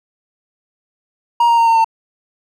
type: tone with pitch steps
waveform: triangle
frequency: 943 / 932.7 / 922.5 / 912.5 / 902.5 Hz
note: A#5 / A#5 / A#5 / A#5 / A5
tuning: +20 / +1 / -18 / -37 / +44 cents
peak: -7 dBFS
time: 1.4-1.845 s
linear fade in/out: 5 ms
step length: 89 ms
effects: none